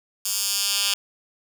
10% pulse tone with high-pass filter sweep, 199.9 Hz, G3, 34 cents sharp, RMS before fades -24 dBFS, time 0.25-0.94 s, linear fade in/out 5 ms, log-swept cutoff 6500 to 3400 Hz, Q 1.2, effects none

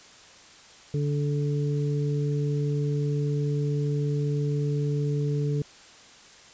harmonic tone, 145.2 Hz, D3, 19 cents flat, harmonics 1 / 2 / 3, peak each -24 / -35 / -32 dBFS, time 0.94-5.62 s, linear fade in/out 2 ms, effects white hiss -50 dBFS RMS until 6.53 s + resampled to 16000 Hz

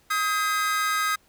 45% pulse tone cluster, 1262 / 1604 / 2047 Hz, D#6 / G6 / C7, +24 / +39 / -38 cents, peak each -24 / -29 / -31 dBFS, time 0.1-1.16 s, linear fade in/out 10 ms, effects pink hiss -61 dBFS RMS until 1.28 s

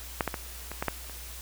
clicks, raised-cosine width 0.5 ms, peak -10 / -13 / -17 / -21 / -14 / -11 / -28 dBFS, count 7, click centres 0.208 / 0.277 / 0.342 / 0.716 / 0.825 / 0.883 / 1.097 s, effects added 60 Hz sine -43 dBFS peak until 1.41 s + white hiss -44 dBFS RMS until 1.41 s

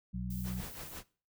harmonic tone, 61.5 Hz, B1, 7 cents flat, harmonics 1 / 2 / 3, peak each -40 / -42 / -37 dBFS, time 0.13-0.62 s, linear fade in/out 20 ms
violet noise, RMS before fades -49 dBFS, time 0.3-0.99 s, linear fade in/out 5 ms
pink noise with tremolo, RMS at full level -44 dBFS, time 0.43-1.04 s, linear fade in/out 50 ms, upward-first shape triangle, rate 5.9 Hz, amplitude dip 80%
effects noise-tail reverb RT60 0.4 s tail -21 dB re dry

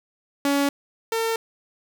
sawtooth tone pair in turn, 281.8 / 452.7 Hz, C#4 / A4, +29 / +49 cents, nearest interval minor sixth, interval 820 cents, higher second, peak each -15 / -18 dBFS, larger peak first, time 0.45-0.69 / 1.12-1.36 s, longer neither, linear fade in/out 2 ms, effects none

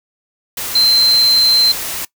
sine tone in noise, 4109 Hz, C8, 32 cents flat, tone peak -9 dBFS, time 0.75-1.72 s, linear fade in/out 5 ms, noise white, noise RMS -23 dBFS, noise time 0.57-2.05 s, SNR +11 dB, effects noise-tail reverb RT60 0.1 s tail -20 dB re dry

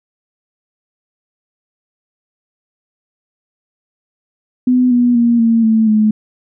sine tone with pitch steps, 251 / 243.3 / 235.8 / 228.6 / 221.6 / 214.8 Hz, B3 / B3 / A#3 / A#3 / A3 / A3, +28 / -26 / +20 / -34 / +13 / -41 cents, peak -8 dBFS, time 4.67-6.11 s, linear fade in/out 5 ms, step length 240 ms, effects none

